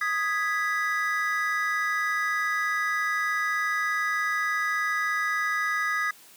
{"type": "chord", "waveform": "triangle", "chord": "G# minor", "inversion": "second", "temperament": "equal", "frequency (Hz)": [1244.5, 1661.2, 1975.5], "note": ["D#6", "G#6", "B6"], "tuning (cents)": [0, 0, 0], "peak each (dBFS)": -27, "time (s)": [0.01, 6.11], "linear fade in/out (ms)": 5, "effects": ["white hiss -52 dBFS RMS until 6.36 s", "high-pass 150 Hz 12 dB/octave"]}